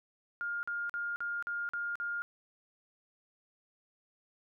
sine tone bursts, 1412 Hz, F6, 19 cents sharp, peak -33 dBFS, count 7, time 0.41-2.22 s, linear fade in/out 0 ms, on 220 ms, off 45 ms, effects none

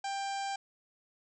harmonic tone, 790 Hz, G5, 13 cents sharp, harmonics 1 / 2 / 3 / 4 / 5 / 6 / 7 / 8 / 9 / 10, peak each -34 / -44 / -47 / -48 / -52 / -49 / -51 / -54 / -52 / -53 dBFS, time 0.04-0.56 s, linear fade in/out 5 ms, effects none

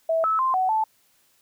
sine tone with pitch steps, 652 / 1302 / 1046 / 748 / 875 Hz, E5 / E6 / C6 / F#5 / A5, -19 / -22 / -1 / +19 / -10 cents, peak -19 dBFS, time 0.09-0.84 s, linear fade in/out 5 ms, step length 150 ms, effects white hiss -63 dBFS RMS until 1.41 s

